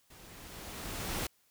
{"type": "noise with level ramp", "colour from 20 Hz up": "pink", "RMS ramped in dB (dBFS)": [-55, -34], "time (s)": [0.1, 1.27], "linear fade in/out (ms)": 5, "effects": ["white hiss -70 dBFS RMS until 1.5 s"]}